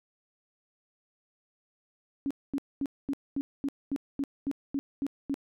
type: tone bursts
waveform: sine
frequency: 277.8 Hz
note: C#4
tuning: 4 cents sharp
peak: -27 dBFS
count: 12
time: 2.26-5.342 s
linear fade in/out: 0 ms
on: 46 ms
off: 230 ms
effects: none